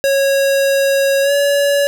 square tone with pitch glide, 550 to 567.4 Hz, C#5 to C#5, -14 to +40 cents, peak -12 dBFS, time 0.04-1.87 s, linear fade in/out 0 ms, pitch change +54 cents, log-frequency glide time 1.22-1.32 s, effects none

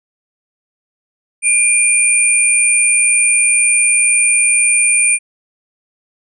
sine tone pair together, 2400 / 9061 Hz, D7 / C#9, +37 / +37 cents, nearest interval octave + major seventh, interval 2300 cents, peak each -13 / -11 dBFS, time 1.42-5.19 s, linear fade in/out 50 ms, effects none

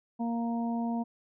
harmonic tone, 233.1 Hz, A#3, in tune, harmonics 1 / 2 / 3 / 4, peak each -29 / -45 / -38 / -41 dBFS, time 0.19-1.04 s, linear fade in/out 20 ms, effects none

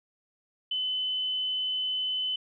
sine tone, 3026 Hz, F#7, 38 cents sharp, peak -27 dBFS, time 0.71-2.36 s, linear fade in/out 5 ms, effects none

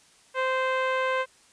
10% pulse tone with low-pass filter, 520 Hz, C5, 11 cents flat, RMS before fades -26 dBFS, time 0.34-1.26 s, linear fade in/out 50 ms, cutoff 2000 Hz, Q 0.53, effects white hiss -58 dBFS RMS until 1.52 s + resampled to 22050 Hz

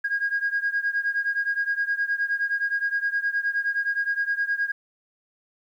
sine beating tone pair, 1630 / 1639.6 Hz, G#6 / G#6, -33 / -23 cents, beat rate 9.6 Hz, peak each -24 / -26 dBFS, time 0.04-4.72 s, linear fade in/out 10 ms, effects tanh soft clip ceiling -16 dBFS + 10-bit

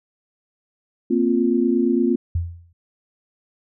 sine chord, Bb suspended second, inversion none, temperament equal, 233.1 / 261.6 / 349.2 Hz, Bb3 / C4 / F4, 0 / 0 / 0 cents, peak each -20 dBFS, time 1.1-2.16 s, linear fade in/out 10 ms
sine tone with exponential decay, 85.4 Hz, F2, 38 cents flat, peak -16 dBFS, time 2.35-2.73 s, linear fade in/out 5 ms, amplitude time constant 81 ms
effects none

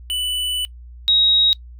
square / sine tone pair in turn, 2979 / 3796 Hz, F#7 / A#7, +11 / +31 cents, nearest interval major third, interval 420 cents, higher second, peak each -21 / -12 dBFS, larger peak second, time 0.1-0.65 / 1.08-1.53 s, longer first, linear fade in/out 0 ms, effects noise-tail reverb RT60 0.1 s tail -22 dB re dry + added 60 Hz sine -36 dBFS peak until 1.79 s

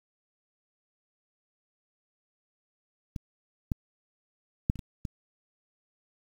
clicks, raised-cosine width 5 ms, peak -22 / -15 / -11 / -28 / -26 / -21 dBFS, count 6, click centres 3.162 / 3.718 / 4.699 / 4.757 / 4.792 / 5.052 s, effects 8-bit

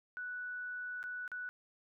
sine tone with dropouts, 1480 Hz, F#6, in tune, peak -39 dBFS, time 0.17-1.49 s, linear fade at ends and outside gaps 0 ms, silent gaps 1.029-1.039 / 1.278-1.317 s, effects none

